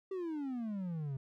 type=exponential sweep; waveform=triangle; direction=down; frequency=392 to 130.81 Hz; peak=-34 dBFS; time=0.11-1.17 s; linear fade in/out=5 ms; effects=none